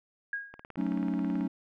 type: tone with exponential decay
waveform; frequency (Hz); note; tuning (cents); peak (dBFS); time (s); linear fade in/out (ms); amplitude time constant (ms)
sine; 1637; G#6; -25; -28; 0.33-0.64; 2; 67
type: click train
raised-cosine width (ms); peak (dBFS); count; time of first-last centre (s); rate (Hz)
0.5; -29; 17; 0.54-1.41; 18.4
type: chord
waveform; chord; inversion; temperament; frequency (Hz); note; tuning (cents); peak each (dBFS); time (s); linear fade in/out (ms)
triangle; D# half-diminished seventh; first; equal; 185 / 220 / 277.2 / 311.1; F#3 / A3 / C#4 / D#4; 0 / 0 / 0 / 0; -31 / -32 / -30 / -34; 0.77-1.48; 10
effects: none